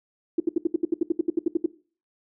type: tone bursts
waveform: sine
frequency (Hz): 335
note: E4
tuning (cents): +28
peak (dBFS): -17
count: 15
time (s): 0.38-1.661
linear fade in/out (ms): 5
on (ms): 21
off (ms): 69
effects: noise-tail reverb RT60 0.4 s tail -19 dB re dry